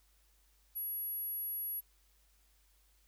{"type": "tone", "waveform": "sine", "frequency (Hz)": 11400, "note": "F9", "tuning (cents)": 34, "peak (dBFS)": -36, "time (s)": [0.75, 1.81], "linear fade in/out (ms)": 20, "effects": ["added 50 Hz sine -68 dBFS peak until 3.07 s", "white hiss -72 dBFS RMS until 3.07 s"]}